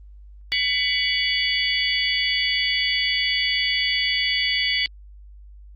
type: tone cluster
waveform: sine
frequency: 2004 / 2247 / 2944 / 3396 / 4568 Hz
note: B6 / C#7 / F#7 / G#7 / D8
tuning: +25 / +23 / -9 / +38 / -49 cents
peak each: -26 dBFS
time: 0.52-4.86 s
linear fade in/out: 0 ms
effects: added 50 Hz sine -41 dBFS peak until 5.75 s + Opus 24 kbps